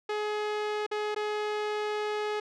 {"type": "tone with dropouts", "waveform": "sawtooth", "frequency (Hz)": 421.7, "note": "G#4", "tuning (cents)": 26, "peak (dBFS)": -25, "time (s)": [0.09, 2.4], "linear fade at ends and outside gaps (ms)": 5, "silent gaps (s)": [[0.865, 0.913], [1.147, 1.161]], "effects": ["low-pass 4000 Hz 12 dB/octave"]}